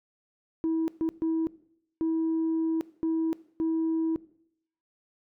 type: tone bursts at uneven times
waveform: sine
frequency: 324.1 Hz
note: E4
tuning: 29 cents flat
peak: -22 dBFS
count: 6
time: 0.64-0.88 / 1.01-1.09 / 1.22-1.47 / 2.01-2.81 / 3.03-3.33 / 3.6-4.16 s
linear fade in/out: 0 ms
effects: noise-tail reverb RT60 0.7 s tail -20 dB re dry + tanh soft clip ceiling -22 dBFS